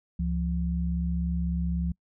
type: tone pair together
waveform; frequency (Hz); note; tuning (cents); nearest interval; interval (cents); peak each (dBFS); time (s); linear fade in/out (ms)
sine; 69.3 / 173.02; C#2 / F3; 0 / -16; octave + major third; 1584; -28; 0.19-1.92; 5
effects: noise-tail reverb RT60 0.1 s tail -26 dB re dry